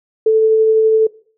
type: tone with tremolo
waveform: sine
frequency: 440 Hz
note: A4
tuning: in tune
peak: -7 dBFS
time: 0.26-1.07 s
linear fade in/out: 5 ms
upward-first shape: triangle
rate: 12 Hz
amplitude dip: 25%
effects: noise-tail reverb RT60 0.5 s tail -21 dB re dry